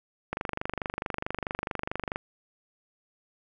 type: click train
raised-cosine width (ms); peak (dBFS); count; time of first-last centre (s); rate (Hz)
0.5; -15; 46; 0.33-2.159; 24.6
effects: none